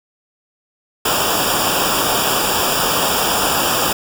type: noise with comb filter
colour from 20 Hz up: pink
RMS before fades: -17 dBFS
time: 1.05-3.93 s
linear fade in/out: 5 ms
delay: 0.48 ms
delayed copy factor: -0.9
effects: none